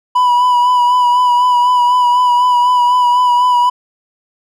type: tone with vibrato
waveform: triangle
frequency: 984 Hz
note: B5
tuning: 7 cents flat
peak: -6 dBFS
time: 0.15-3.7 s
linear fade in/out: 10 ms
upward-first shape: sine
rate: 4 Hz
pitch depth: 29 cents each way
effects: none